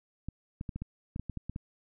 clicks, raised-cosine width 5 ms, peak -24 dBFS, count 11, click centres 0.286 / 0.611 / 0.692 / 0.76 / 0.82 / 1.161 / 1.196 / 1.297 / 1.373 / 1.496 / 1.561 s, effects none

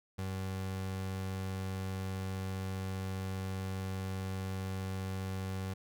30% pulse tone, 95.1 Hz, F#2, 48 cents sharp, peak -33 dBFS, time 0.18-5.74 s, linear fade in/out 10 ms, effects none

